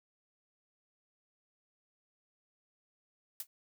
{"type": "noise with exponential decay", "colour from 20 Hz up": "blue", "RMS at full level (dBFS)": -35, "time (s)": [3.4, 3.47], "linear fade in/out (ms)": 2, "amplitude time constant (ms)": 15, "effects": []}